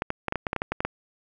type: clicks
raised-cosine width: 0.5 ms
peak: -11 dBFS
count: 12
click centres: 0.021 / 0.104 / 0.283 / 0.324 / 0.357 / 0.468 / 0.531 / 0.563 / 0.619 / 0.72 / 0.805 / 0.85 s
effects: none